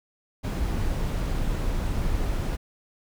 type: noise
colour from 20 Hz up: brown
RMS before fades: -26 dBFS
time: 0.43-2.57 s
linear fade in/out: 20 ms
effects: none

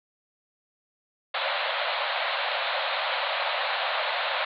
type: band-pass noise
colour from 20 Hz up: pink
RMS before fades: -28 dBFS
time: 1.34-4.45 s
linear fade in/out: 5 ms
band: 530 to 4200 Hz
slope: 96 dB/octave
effects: none

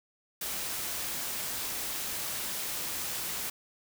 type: noise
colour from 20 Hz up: white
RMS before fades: -35 dBFS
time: 0.41-3.5 s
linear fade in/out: 5 ms
effects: none

